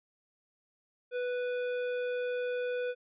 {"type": "tone with tanh clipping", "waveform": "sine", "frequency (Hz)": 493.9, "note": "B4", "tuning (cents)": 0, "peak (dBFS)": -33, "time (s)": [1.11, 2.95], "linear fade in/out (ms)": 50, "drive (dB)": 16, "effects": ["resampled to 8000 Hz"]}